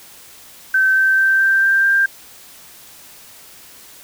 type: tone with pitch steps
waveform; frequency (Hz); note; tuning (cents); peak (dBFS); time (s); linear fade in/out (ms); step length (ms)
sine; 1543 / 1551.9 / 1560.9 / 1570 / 1579.1 / 1588.2; G6 / G6 / G6 / G6 / G6 / G6; -28 / -18 / -8 / +2 / +12 / +22; -11; 0.74-2.06; 5; 220
effects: white hiss -42 dBFS RMS until 4.03 s